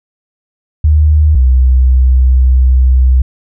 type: tone pair in turn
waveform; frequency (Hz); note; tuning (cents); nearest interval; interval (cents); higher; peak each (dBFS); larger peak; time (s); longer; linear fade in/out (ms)
sine; 76 / 63.91; D#2 / C2; -40 / -40; minor third; 300; first; -4; neither; 0.84-1.35 / 1.35-3.22; second; 5
effects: none